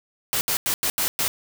white noise bursts at uneven times, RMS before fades -23 dBFS, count 6, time 0.33-0.41 / 0.48-0.57 / 0.66-0.74 / 0.83-0.9 / 0.98-1.08 / 1.19-1.28 s, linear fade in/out 0 ms, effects none

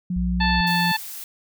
sine tone with pitch glide, 180 to 173.27 Hz, F#3 to F3, -47 to -13 cents, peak -22 dBFS, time 0.1-0.92 s, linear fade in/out 5 ms, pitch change -66 cents, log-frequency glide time 0.45-0.7 s
sine tone, 60.1 Hz, B1, 46 cents flat, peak -23 dBFS, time 0.16-0.61 s, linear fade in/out 5 ms
harmonic tone, 880 Hz, A5, in tune, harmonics 1 / 2 / 3 / 4 / 5, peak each -23 / -24 / -28 / -30 / -28 dBFS, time 0.4-0.97 s, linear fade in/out 10 ms
blue noise, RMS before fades -35 dBFS, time 0.67-1.24 s, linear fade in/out 0 ms
effects none

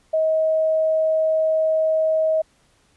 sine tone, 634 Hz, D#5, 32 cents sharp, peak -16 dBFS, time 0.13-2.42 s, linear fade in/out 10 ms, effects pink hiss -60 dBFS RMS until 2.96 s + resampled to 24000 Hz

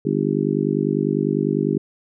harmonic tone, 50 Hz, G1, 35 cents sharp, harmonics 3 / 4 / 5 / 6 / 7 / 8, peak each -25 / -25 / -25 / -25 / -25 / -25 dBFS, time 0.05-1.78 s, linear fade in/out 5 ms, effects none

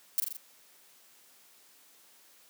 violet noise with echo, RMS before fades -26 dBFS, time 0.18-0.2 s, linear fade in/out 0 ms, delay 42 ms, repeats 4, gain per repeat -4 dB, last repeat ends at 0.368 s, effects white hiss -60 dBFS RMS until 2.49 s + high-pass 200 Hz 12 dB/octave

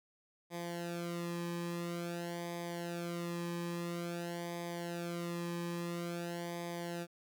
sawtooth tone with flanger, 172 Hz, F3, 26 cents flat, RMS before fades -40 dBFS, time 0.5-7.07 s, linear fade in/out 50 ms, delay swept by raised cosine 0.71 to 1.43 ms, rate 0.49 Hz, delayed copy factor -0.85, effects none

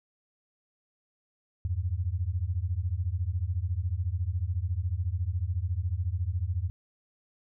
sine beating tone pair, 82.41 / 96.41 Hz, E2 / G2, 0 / -28 cents, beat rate 14 Hz, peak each -30 dBFS, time 1.65-6.7 s, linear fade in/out 0 ms, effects none

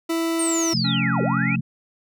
40% pulse tone, 330 Hz, E4, 2 cents sharp, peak -20 dBFS, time 0.09-0.74 s, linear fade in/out 10 ms
sine linear two-way sweep, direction down then up, 8870 to 346.6 to 2639 Hz, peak -23 dBFS, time 0.39-1.56 s, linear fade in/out 5 ms, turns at 1.22 s
sine chord, F major, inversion second, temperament equal, 130.81 / 174.61 / 220 Hz, C3 / F3 / A3, 0 / 0 / 0 cents, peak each -25 dBFS, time 0.73-1.61 s, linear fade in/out 10 ms
harmonic tone, 277.2 Hz, C#4, in tune, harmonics 1 / 3 / 5 / 7 / 9, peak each -28 / -38 / -31 / -36 / -40 dBFS, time 0.84-1.56 s, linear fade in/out 10 ms
effects none

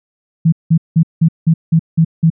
sine tone bursts, 162.9 Hz, E3, 20 cents flat, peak -6 dBFS, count 8, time 0.45-2.302 s, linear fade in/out 10 ms, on 74 ms, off 180 ms, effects none

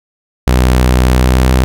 sawtooth tone with pitch glide, 62.7 to 63.94 Hz, B1 to C2, +27 to -39 cents, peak -3 dBFS, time 0.47-1.64 s, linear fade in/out 0 ms, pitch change +34 cents, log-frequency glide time 1.07-1.53 s, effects none

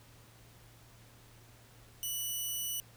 5% pulse tone, 2960 Hz, F#7, in tune, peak -26 dBFS, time 2.03-2.8 s, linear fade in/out 0 ms, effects added 115 Hz sine -59 dBFS peak until 2.96 s + pink hiss -60 dBFS RMS until 2.96 s

